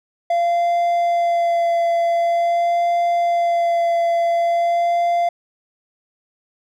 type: tone with vibrato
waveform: triangle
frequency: 686 Hz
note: F5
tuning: 31 cents flat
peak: -13 dBFS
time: 0.3-5.29 s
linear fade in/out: 5 ms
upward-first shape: sine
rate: 0.46 Hz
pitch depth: 14 cents each way
effects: none